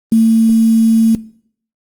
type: tone with quantisation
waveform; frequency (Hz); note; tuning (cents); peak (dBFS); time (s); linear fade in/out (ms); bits
sine; 224.9; A3; +38; -6; 0.12-1.15; 2; 5
effects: noise-tail reverb RT60 0.6 s tail -20 dB re dry + Opus 32 kbps